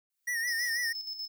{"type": "noise with exponential growth", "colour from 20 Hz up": "blue", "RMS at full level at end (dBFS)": -47, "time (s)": [0.1, 0.7], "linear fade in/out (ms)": 1, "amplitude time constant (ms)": 130}
{"type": "tone with vibrato", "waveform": "square", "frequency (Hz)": 1888, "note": "A#6", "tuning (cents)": 22, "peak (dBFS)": -30, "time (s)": [0.27, 0.93], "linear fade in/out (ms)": 10, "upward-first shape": "sine", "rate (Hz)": 6.1, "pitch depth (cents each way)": 70}
{"type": "tone with tremolo", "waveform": "triangle", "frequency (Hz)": 5230, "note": "E8", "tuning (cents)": -15, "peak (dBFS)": -33, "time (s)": [0.47, 1.28], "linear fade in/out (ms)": 10, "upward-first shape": "square", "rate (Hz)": 8.3, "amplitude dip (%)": 55}
{"effects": []}